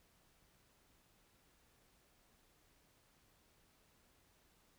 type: silence
effects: pink hiss -72 dBFS RMS until 4.78 s